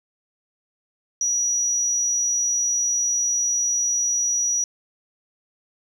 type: tone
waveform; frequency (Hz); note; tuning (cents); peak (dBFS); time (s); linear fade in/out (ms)
sine; 5820; F#8; -29; -19; 1.21-4.64; 2
effects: 8-bit